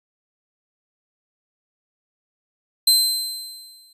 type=tone with exponential decay; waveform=sawtooth; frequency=4100 Hz; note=C8; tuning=36 cents flat; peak=-8 dBFS; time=2.87-3.93 s; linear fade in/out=5 ms; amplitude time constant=230 ms; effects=resampled to 32000 Hz